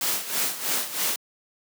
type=noise with tremolo; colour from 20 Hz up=white; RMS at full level=-24 dBFS; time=0.01-1.16 s; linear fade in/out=2 ms; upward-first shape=sine; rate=3.1 Hz; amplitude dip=75%; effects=high-pass 200 Hz 12 dB/octave